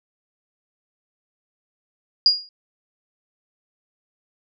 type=tone with exponential decay; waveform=sine; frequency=4854 Hz; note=D#8; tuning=44 cents flat; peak=-8 dBFS; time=2.26-2.49 s; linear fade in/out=1 ms; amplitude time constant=49 ms; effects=none